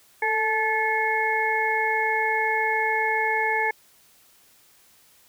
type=harmonic tone with a mistuned harmonic; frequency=434.3 Hz; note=A4; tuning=23 cents flat; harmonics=1 / 2 / 4 / 5; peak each=-29 / -25 / -26 / -26 dBFS; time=0.22-3.71 s; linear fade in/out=5 ms; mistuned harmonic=1; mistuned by=+35 cents; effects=white hiss -57 dBFS RMS until 5.28 s